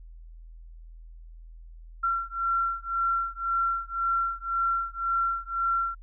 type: beating tone pair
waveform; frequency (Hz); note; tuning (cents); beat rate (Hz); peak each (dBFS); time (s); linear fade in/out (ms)
sine; 1362 / 1363.9; F6 / F6; -44 / -41; 1.9; -28 / -28; 2.03-5.95; 10
effects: added 41 Hz sine -43 dBFS peak until 6.02 s